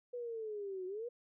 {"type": "linear two-way sweep", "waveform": "sine", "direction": "down then up", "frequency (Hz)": [493.9, 362.7, 493.9], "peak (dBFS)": -39, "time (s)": [0.13, 1.09], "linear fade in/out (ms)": 10, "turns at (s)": 0.86, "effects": []}